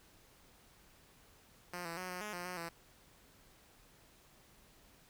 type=tone with pitch steps; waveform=5% pulse; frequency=177.2 / 167.4 / 183.5 / 180.6 / 210.6 / 176.6 / 181 / 168.1 Hz; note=F3 / E3 / F#3 / F#3 / G#3 / F3 / F#3 / E3; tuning=+25 / +27 / -14 / -42 / +24 / +20 / -38 / +34 cents; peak=-30 dBFS; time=1.73-2.69 s; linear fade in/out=5 ms; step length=120 ms; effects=pink hiss -64 dBFS RMS until 5.09 s

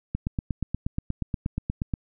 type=click train; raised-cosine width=5 ms; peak=-14 dBFS; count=16; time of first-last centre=0.15-1.938 s; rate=8.39 Hz; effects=none

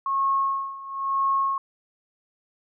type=tone with tremolo; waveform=sine; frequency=1090 Hz; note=C#6; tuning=29 cents flat; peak=-19 dBFS; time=0.06-1.58 s; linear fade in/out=2 ms; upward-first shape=sine; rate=1 Hz; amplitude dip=85%; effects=none

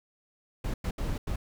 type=noise bursts at uneven times; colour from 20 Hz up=brown; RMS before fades=-31 dBFS; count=4; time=0.64-0.74 / 0.84-0.91 / 0.98-1.18 / 1.27-1.36 s; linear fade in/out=5 ms; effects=none

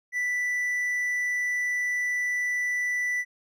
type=tone; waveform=triangle; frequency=1975.5 Hz; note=B6; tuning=in tune; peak=-23 dBFS; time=0.12-3.25 s; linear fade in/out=50 ms; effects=none

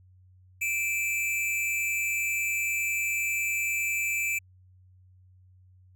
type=tone pair together; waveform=square; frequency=2349 / 2579 Hz; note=D7 / E7; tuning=0 / -39 cents; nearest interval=major second; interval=161 cents; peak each=-28 / -33 dBFS; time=0.61-4.39 s; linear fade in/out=10 ms; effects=added 92 Hz sine -54 dBFS peak until 5.95 s

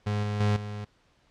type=tone with level steps; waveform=35% pulse; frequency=104.1 Hz; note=G#2; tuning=5 cents sharp; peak=-24 / -26 / -20 / -32 dBFS; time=0.06-0.85 s; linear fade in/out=10 ms; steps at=0.23 / 0.4 / 0.56 s; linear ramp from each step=5 ms; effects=pink hiss -65 dBFS RMS until 1.3 s + low-pass 5000 Hz 12 dB/octave

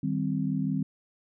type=chord; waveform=sine; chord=C minor; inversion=first; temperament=equal; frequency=155.56 / 196 / 261.6 Hz; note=Eb3 / G3 / C4; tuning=0 / 0 / 0 cents; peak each=-30 dBFS; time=0.03-0.83 s; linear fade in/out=5 ms; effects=none

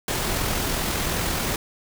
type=noise with amplitude modulation; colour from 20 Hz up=pink; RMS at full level=-24 dBFS; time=0.08-1.56 s; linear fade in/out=2 ms; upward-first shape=sine; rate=42.5 Hz; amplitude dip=25%; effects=none

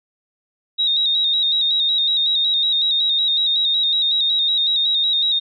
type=tone with vibrato; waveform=sine; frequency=3759 Hz; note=A#7; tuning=14 cents sharp; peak=-15 dBFS; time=0.78-5.4 s; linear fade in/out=20 ms; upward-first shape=square; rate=5.4 Hz; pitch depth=40 cents each way; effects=none

